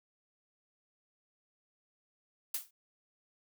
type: noise with exponential decay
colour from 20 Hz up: blue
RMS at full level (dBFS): -31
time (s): 2.54-2.71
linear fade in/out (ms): 5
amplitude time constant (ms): 35
effects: none